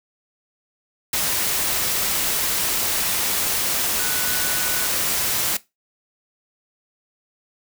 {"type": "tone in noise", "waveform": "sine", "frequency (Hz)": 1480, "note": "F#6", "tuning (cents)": 0, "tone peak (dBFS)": -31, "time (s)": [3.99, 4.87], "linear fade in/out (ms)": 5, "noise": "white", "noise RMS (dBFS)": -22, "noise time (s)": [1.13, 5.57], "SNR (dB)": -12, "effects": ["noise-tail reverb RT60 0.2 s tail -18 dB re dry"]}